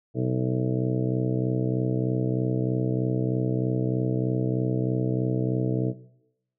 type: harmonic tone with a mistuned harmonic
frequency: 63.2 Hz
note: B1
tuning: 41 cents sharp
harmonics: 2 / 3 / 4 / 5 / 6 / 7 / 8 / 9 / 10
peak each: -26 / -32 / -35 / -29 / -38 / -30 / -41 / -41 / -39 dBFS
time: 0.14-5.94 s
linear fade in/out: 50 ms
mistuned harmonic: 10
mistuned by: +61 cents
effects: noise-tail reverb RT60 0.8 s tail -17 dB re dry